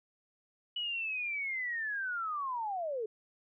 sine linear sweep, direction down, 2960 to 415.3 Hz, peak -33 dBFS, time 0.76-3.06 s, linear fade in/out 5 ms, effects none

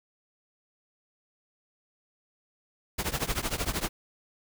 pink noise with tremolo, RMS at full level -27 dBFS, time 2.98-3.89 s, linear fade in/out 10 ms, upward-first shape triangle, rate 13 Hz, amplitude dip 95%, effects none

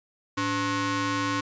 sawtooth ring-modulated tone, 396.6 Hz, G4, 20 cents sharp, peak -18 dBFS, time 0.37-1.41 s, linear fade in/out 10 ms, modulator 684 Hz, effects resampled to 16000 Hz

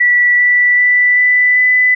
sine tone with pitch steps, 1954 / 1965.3 / 1976.7 / 1988.2 / 1999.7 Hz, B6 / B6 / B6 / B6 / B6, -19 / -9 / +1 / +11 / +21 cents, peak -7 dBFS, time 0-1.95 s, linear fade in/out 10 ms, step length 390 ms, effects none

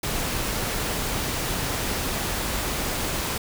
pink noise, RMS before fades -27 dBFS, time 0.03-3.38 s, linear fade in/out 5 ms, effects none

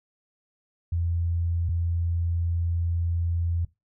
sine tone pair in turn, 85 / 85 Hz, F2 / F2, -46 / -46 cents, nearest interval unison, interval 0 cents, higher neither, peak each -23 dBFS, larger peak neither, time 0.92-1.69 / 1.69-3.65 s, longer second, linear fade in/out 5 ms, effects noise-tail reverb RT60 0.2 s tail -19 dB re dry

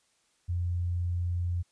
sine tone, 87.7 Hz, F2, 8 cents sharp, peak -27 dBFS, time 0.48-1.63 s, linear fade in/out 20 ms, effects white hiss -70 dBFS RMS until 1.71 s + resampled to 22050 Hz

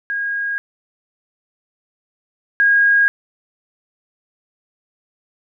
sine tone pair in turn, 1634 / 1634 Hz, G#6 / G#6, -29 / -29 cents, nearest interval unison, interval 0 cents, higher neither, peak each -19 / -10 dBFS, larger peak second, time 0.1-0.58 / 2.6-3.08 s, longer neither, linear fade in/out 0 ms, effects none

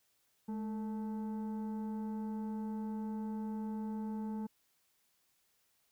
sine tone with frequency modulation, 213.4 Hz, G#3, 47 cents sharp, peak -35 dBFS, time 0.48-4.47 s, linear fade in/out 10 ms, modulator 661 Hz, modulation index 0.43, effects tanh soft clip ceiling -33 dBFS + white hiss -75 dBFS RMS until 5.91 s

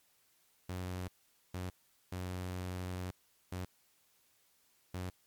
sawtooth tone bursts at uneven times, 91.2 Hz, F#2, 24 cents flat, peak -34 dBFS, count 5, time 0.69-1.08 / 1.54-1.7 / 2.12-3.11 / 3.52-3.65 / 4.94-5.1 s, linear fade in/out 5 ms, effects white hiss -71 dBFS RMS until 5.26 s + MP3 96 kbps

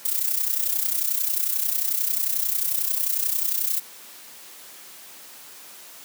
violet noise with amplitude modulation, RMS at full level -21 dBFS, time 0.05-3.8 s, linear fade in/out 5 ms, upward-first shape sine, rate 31.2 Hz, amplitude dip 70%, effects white hiss -44 dBFS RMS until 6.04 s + high-pass 200 Hz 12 dB/octave

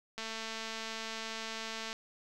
click train, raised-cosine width 0.2 ms, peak -23 dBFS, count 391, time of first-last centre 0.18-1.929 s, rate 223 Hz, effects none

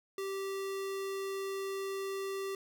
square tone, 389.7 Hz, G4, 10 cents flat, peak -36 dBFS, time 0.18-2.55 s, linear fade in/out 2 ms, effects none

